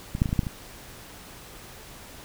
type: clicks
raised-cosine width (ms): 5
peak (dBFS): -16 / -30 / -7 / -14 / -20 / -12 / -30 / -8 / -23 / -17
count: 10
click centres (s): 0.151 / 0.184 / 0.219 / 0.258 / 0.291 / 0.329 / 0.361 / 0.392 / 0.433 / 0.468
effects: pink hiss -45 dBFS RMS until 2.24 s